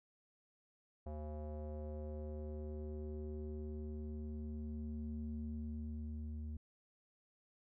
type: tone with low-pass filter sweep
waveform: square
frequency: 75.8 Hz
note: D#2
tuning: 45 cents flat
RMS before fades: -44 dBFS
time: 1.06-6.57 s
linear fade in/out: 5 ms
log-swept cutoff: 680 to 170 Hz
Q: 3
effects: none